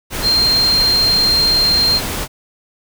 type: tone in noise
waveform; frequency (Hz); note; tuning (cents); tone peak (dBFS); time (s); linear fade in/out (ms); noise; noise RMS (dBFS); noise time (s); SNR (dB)
sine; 4186; C8; 0; -11; 0.22-2.01; 50; pink; -22; 0.1-2.28; +8
effects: none